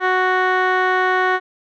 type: tone with low-pass filter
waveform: 15% pulse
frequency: 370 Hz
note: F#4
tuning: in tune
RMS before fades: -17 dBFS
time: 0-1.4 s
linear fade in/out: 50 ms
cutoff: 2000 Hz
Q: 2.7
effects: none